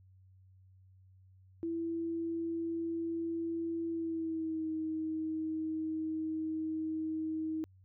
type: tone with pitch glide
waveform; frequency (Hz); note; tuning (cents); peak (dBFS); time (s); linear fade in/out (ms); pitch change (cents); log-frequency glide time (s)
sine; 332.2 to 316.3; E4 to D#4; +13 to +29; -33; 1.63-7.64; 0; -84; 3.88-4.7
effects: added 94 Hz sine -58 dBFS peak until 7.84 s